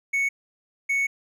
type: tone pair in turn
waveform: triangle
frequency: 2217 / 2217 Hz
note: C#7 / C#7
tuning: 0 / 0 cents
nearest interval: unison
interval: 0 cents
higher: neither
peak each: -19 dBFS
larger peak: neither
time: 0.13-0.29 / 0.89-1.07 s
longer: second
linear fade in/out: 10 ms
effects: none